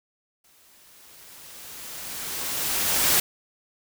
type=noise with exponential growth; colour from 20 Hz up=white; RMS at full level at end=-19 dBFS; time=0.44-3.2 s; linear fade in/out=5 ms; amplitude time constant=600 ms; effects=none